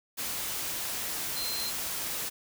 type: tone in noise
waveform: sine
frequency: 4127 Hz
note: C8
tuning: 25 cents flat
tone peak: -34 dBFS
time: 1.35-1.71 s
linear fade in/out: 20 ms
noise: white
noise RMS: -34 dBFS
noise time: 0.17-2.3 s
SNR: -3 dB
effects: none